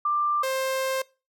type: tone pair in turn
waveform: sine / sawtooth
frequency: 1185 / 527.9 Hz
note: D6 / C5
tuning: +15 / +15 cents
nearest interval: octave + major second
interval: 1400 cents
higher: first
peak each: -21 / -21 dBFS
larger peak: neither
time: 0.05-0.43 / 0.43-1.02 s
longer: second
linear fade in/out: 5 ms
effects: noise-tail reverb RT60 0.3 s tail -22 dB re dry